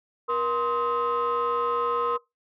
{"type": "tone cluster", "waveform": "sine", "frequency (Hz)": [475.6, 1045, 1267], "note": ["A#4", "C6", "D#6"], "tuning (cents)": [35, -2, 31], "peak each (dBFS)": -26, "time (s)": [0.28, 2.18], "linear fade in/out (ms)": 20, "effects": ["noise-tail reverb RT60 0.2 s tail -21 dB re dry", "tanh soft clip ceiling -18 dBFS"]}